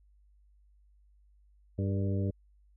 harmonic tone with a mistuned harmonic, 98.4 Hz, G2, 7 cents sharp, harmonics 1 / 2 / 3 / 4 / 5 / 6, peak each -29 / -35 / -39 / -41 / -43 / -45 dBFS, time 1.78-2.31 s, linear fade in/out 10 ms, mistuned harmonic 5, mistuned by -45 cents, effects added 50 Hz sine -60 dBFS peak until 2.76 s

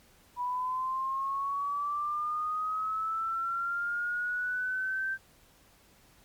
sine linear sweep, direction up, 976 to 1568 Hz, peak -29 dBFS, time 0.36-5.18 s, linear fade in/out 50 ms, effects pink hiss -61 dBFS RMS until 6.24 s + MP3 96 kbps

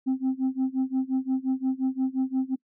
sine tone with tremolo, 262.2 Hz, C4, 4 cents sharp, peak -18 dBFS, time 0.06-2.56 s, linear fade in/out 20 ms, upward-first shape sine, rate 5.7 Hz, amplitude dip 95%, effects noise-tail reverb RT60 0.1 s tail -23 dB re dry + tanh soft clip ceiling -20 dBFS

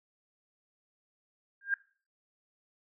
sine tone with exponential growth, 1605 Hz, G6, 40 cents sharp, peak -22 dBFS, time 1.61-1.74 s, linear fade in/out 2 ms, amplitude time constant 27 ms, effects noise-tail reverb RT60 0.4 s tail -21 dB re dry

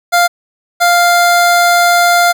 25% pulse tone pair in turn, 698.5 / 698.5 Hz, F5 / F5, 0 / 0 cents, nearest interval unison, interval 0 cents, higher neither, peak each -3 dBFS, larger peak neither, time 0.12-0.28 / 0.8-2.33 s, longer second, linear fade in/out 20 ms, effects none

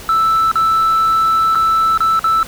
sine tone with dropouts, 1320 Hz, E6, 2 cents sharp, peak -8 dBFS, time 0.09-2.43 s, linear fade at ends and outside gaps 1 ms, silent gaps 0.515-0.556 / 1.549-1.555 / 1.976-2.005 / 2.193-2.242 s, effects tanh soft clip ceiling -9 dBFS + pink hiss -33 dBFS RMS until 2.47 s

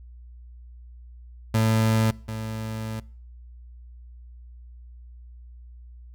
30% pulse tone pair in turn, 110.9 / 110.2 Hz, A2 / A2, +14 / +3 cents, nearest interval unison, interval 11 cents, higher first, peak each -16 / -27 dBFS, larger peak first, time 1.54-2.11 / 2.28-3 s, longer second, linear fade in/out 5 ms, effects noise-tail reverb RT60 0.5 s tail -23 dB re dry + added 60 Hz sine -42 dBFS peak until 6.14 s

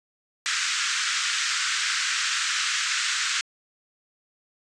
pink band-pass noise, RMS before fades -26 dBFS, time 0.46-3.41 s, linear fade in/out 0 ms, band 1300 to 7900 Hz, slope 48 dB/octave, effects resampled to 22050 Hz

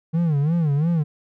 triangle tone with vibrato, 155.56 Hz, D#3, in tune, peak -15 dBFS, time 0.13-1.04 s, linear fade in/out 20 ms, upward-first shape sine, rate 2.9 Hz, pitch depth 180 cents each way, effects none

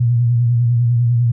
sine tone with vibrato, 119.5 Hz, A#2, 43 cents sharp, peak -11 dBFS, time 0-1.32 s, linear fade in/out 10 ms, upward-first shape sine, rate 10 Hz, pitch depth 48 cents each way, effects none

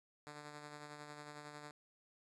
5% pulse tone with tremolo, 148.2 Hz, D3, 16 cents sharp, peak -37 dBFS, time 0.27-1.71 s, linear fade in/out 0 ms, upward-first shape sine, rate 11 Hz, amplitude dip 40%, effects resampled to 22050 Hz

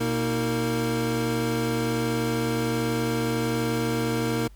square tone cluster, 122.4 / 234.5 / 315.8 / 460.1 Hz, B2 / A#3 / D#4 / A#4, -15 / +11 / +26 / -23 cents, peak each -30 dBFS, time 0-4.48 s, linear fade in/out 10 ms, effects added 50 Hz sine -45 dBFS peak until 4.55 s + pink hiss -61 dBFS RMS until 4.55 s

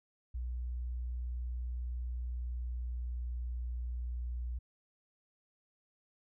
sine tone with pitch glide, 60.9 to 60.48 Hz, B1 to B1, -24 to -36 cents, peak -35 dBFS, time 0.34-4.59 s, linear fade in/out 10 ms, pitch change -12 cents, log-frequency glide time 2.1-3.35 s, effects none

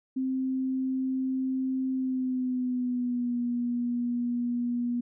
sine tone with pitch glide, 261.6 to 241.3 Hz, C4 to B3, 0 to -40 cents, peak -26 dBFS, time 0.16-5.01 s, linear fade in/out 10 ms, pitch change -140 cents, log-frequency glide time 1.92-3.38 s, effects none

